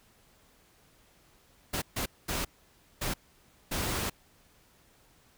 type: noise bursts at uneven times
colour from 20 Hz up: pink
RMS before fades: -32 dBFS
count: 5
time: 1.73-1.82 / 1.96-2.06 / 2.28-2.45 / 3.01-3.14 / 3.71-4.1 s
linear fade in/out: 10 ms
effects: pink hiss -63 dBFS RMS until 5.37 s

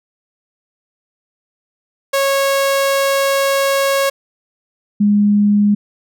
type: tone pair in turn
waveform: sawtooth / sine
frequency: 550 / 206 Hz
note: C#5 / G#3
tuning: -14 / -14 cents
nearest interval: octave + perfect fourth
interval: 1700 cents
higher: first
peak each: -9 dBFS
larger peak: neither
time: 2.13-4.1 / 5-5.75 s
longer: first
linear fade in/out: 10 ms
effects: none

